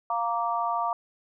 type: chord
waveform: sine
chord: Bb major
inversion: second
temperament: just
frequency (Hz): 699.2 / 932.3 / 1165.4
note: F5 / Bb5 / D6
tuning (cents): +2 / 0 / -14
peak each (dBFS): -29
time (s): 0.1-0.93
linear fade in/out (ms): 2
effects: none